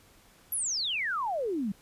sine exponential sweep, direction down, 11920 to 185 Hz, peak -28 dBFS, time 0.52-1.72 s, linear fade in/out 5 ms, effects pink hiss -59 dBFS RMS until 1.81 s + resampled to 32000 Hz

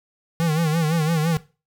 square tone with vibrato, 160.4 Hz, E3, 47 cents flat, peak -19 dBFS, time 0.4-1.37 s, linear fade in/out 0 ms, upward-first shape sine, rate 5.9 Hz, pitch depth 99 cents each way, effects noise-tail reverb RT60 0.3 s tail -17 dB re dry

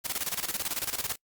white noise with tremolo, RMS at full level -30 dBFS, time 0.04-1.16 s, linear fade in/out 20 ms, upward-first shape square, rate 18 Hz, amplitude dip 75%, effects noise-tail reverb RT60 0.1 s tail -26 dB re dry + Opus 48 kbps

